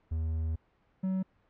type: tone pair in turn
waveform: triangle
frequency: 80.1 / 188.59 Hz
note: E2 / F#3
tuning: -49 / +33 cents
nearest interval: octave + minor third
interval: 1482 cents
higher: second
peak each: -27 / -26 dBFS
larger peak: second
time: 0.11-0.56 / 1.03-1.23 s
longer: first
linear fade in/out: 10 ms
effects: pink hiss -69 dBFS RMS until 1.49 s + low-pass 2000 Hz 12 dB/octave